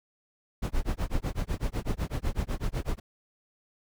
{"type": "noise with tremolo", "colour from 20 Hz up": "brown", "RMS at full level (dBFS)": -26, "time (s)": [0.62, 3], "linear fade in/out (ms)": 10, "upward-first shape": "sine", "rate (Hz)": 8, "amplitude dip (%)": 100, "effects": []}